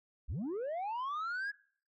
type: linear sweep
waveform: sine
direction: up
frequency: 38.89 to 1694 Hz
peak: -32 dBFS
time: 0.28-1.52 s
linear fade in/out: 20 ms
effects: noise-tail reverb RT60 0.5 s tail -22 dB re dry + tanh soft clip ceiling -34 dBFS